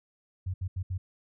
sine tone bursts at uneven times, 92.5 Hz, F#2, in tune, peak -29 dBFS, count 4, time 0.46-0.54 / 0.61-0.68 / 0.76-0.83 / 0.9-0.98 s, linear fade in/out 10 ms, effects none

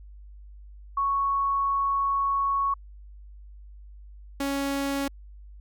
sine / sawtooth tone pair in turn, 1108.7 / 277.7 Hz, C#6 / C#4, 0 / +3 cents, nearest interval 2 octaves, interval 2397 cents, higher first, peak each -22 dBFS, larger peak neither, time 0.97-2.74 / 4.4-5.08 s, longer first, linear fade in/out 5 ms, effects added 50 Hz sine -43 dBFS peak until 5.6 s

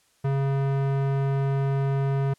square tone with low-pass filter, 137.3 Hz, C#3, 16 cents flat, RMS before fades -24 dBFS, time 0.24-2.34 s, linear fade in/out 10 ms, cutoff 1500 Hz, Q 0.57, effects white hiss -64 dBFS RMS until 2.38 s + low-pass 10000 Hz 12 dB/octave

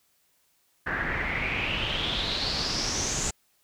pink noise with low-pass filter sweep, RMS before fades -29 dBFS, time 0.86-3.31 s, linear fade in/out 10 ms, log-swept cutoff 1600 to 7300 Hz, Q 6.8, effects white hiss -68 dBFS RMS until 3.63 s

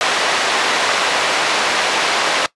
pink band-pass noise, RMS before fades -17 dBFS, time 0.01-2.46 s, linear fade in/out 0 ms, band 610 to 4600 Hz, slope 12 dB/octave, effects noise-tail reverb RT60 0.1 s tail -18 dB re dry + resampled to 24000 Hz

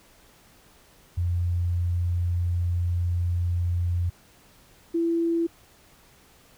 sine tone pair in turn, 87.5 / 334.8 Hz, F2 / E4, +4 / +27 cents, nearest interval octave + major seventh, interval 2323 cents, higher second, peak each -22 / -21 dBFS, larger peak second, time 1.17-4.1 / 4.94-5.47 s, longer first, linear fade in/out 10 ms, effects pink hiss -56 dBFS RMS until 6.57 s

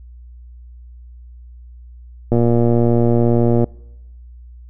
click train, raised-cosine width 2 ms, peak -3 dBFS, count 157, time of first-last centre 2.32-3.642 s, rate 118 Hz, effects noise-tail reverb RT60 0.9 s tail -25 dB re dry + added 60 Hz sine -36 dBFS peak until 4.69 s

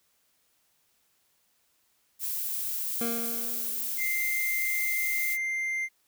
violet noise, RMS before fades -32 dBFS, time 2.19-5.38 s, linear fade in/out 50 ms
25% pulse tone with exponential decay, 233.1 Hz, A#3, in tune, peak -25 dBFS, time 3.01-4.26 s, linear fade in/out 2 ms, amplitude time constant 270 ms
triangle tone, 2093 Hz, C7, in tune, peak -26 dBFS, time 3.97-5.89 s, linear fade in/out 50 ms
effects white hiss -70 dBFS RMS until 6.07 s

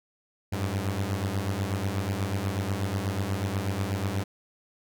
sawtooth beating tone pair, 94 / 102.2 Hz, F#2 / G#2, +28 / -27 cents, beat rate 8.2 Hz, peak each -26 / -26 dBFS, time 0.52-4.24 s, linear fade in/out 10 ms, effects none

